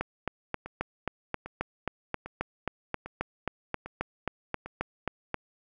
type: two click trains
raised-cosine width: 0.5 ms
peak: -24 / -14 dBFS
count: 6 / 21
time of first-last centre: 0.66-4.66 / 0.01-5.343 s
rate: 1.25 / 3.75 Hz
effects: none